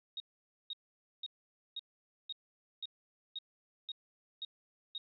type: tone bursts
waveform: sine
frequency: 3748 Hz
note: A#7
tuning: 9 cents sharp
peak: -38 dBFS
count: 10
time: 0.17-4.98 s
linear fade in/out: 2 ms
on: 31 ms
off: 500 ms
effects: none